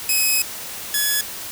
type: tone pair in turn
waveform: 5% pulse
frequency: 2543 / 1697.2 Hz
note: D#7 / G#6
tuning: +37 / +37 cents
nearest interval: perfect fifth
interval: 700 cents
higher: first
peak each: -7 dBFS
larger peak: neither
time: 0.09-0.42 / 0.94-1.21 s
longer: first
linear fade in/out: 2 ms
effects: white hiss -32 dBFS RMS until 1.51 s